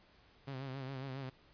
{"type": "tone with vibrato", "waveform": "sawtooth", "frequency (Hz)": 133.6, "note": "C3", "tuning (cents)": 36, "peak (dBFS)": -37, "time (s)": [0.47, 1.3], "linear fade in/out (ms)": 10, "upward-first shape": "sine", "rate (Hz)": 7.3, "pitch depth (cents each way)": 66, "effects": ["pink hiss -65 dBFS RMS until 1.53 s", "resampled to 11025 Hz"]}